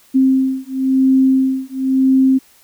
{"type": "beating tone pair", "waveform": "sine", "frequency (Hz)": [263.5, 264.47], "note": ["C4", "C4"], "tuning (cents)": [12, 19], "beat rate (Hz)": 0.97, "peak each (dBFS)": -14, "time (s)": [0.14, 2.39], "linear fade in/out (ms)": 20, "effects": ["white hiss -50 dBFS RMS until 2.63 s"]}